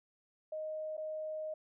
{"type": "tone with dropouts", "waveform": "sine", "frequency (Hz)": 622.3, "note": "D#5", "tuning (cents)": 0, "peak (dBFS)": -37, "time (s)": [0.52, 1.54], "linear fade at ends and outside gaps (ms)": 5, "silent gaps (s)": [0.969, 0.977], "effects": []}